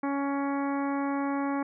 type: harmonic tone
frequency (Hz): 279.3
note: C#4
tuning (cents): +13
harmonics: 1 / 2 / 3 / 4 / 5 / 6 / 7 / 8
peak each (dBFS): -28 / -37 / -35 / -37 / -43 / -45 / -47 / -47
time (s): 0.03-1.63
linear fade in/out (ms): 5
effects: none